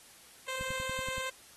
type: tone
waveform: 10% pulse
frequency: 522 Hz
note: C5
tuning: 4 cents flat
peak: -27 dBFS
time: 0.48-1.3 s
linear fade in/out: 5 ms
type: click train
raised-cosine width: 5 ms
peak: -31 dBFS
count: 7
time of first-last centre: 0.61-1.181 s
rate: 10.5 Hz
effects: white hiss -56 dBFS RMS until 1.56 s + AAC 32 kbps